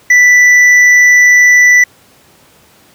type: tone with hard clipping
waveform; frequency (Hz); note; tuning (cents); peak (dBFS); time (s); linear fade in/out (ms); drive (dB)
triangle; 1975.5; B6; 0; -4; 0.1-1.84; 5; 8
effects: pink hiss -45 dBFS RMS until 2.94 s + high-pass 100 Hz 12 dB/octave